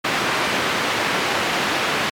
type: band-pass noise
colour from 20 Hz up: white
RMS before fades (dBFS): -21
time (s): 0.04-2.1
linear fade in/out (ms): 10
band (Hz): 140 to 2400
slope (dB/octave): 12
effects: MP3 96 kbps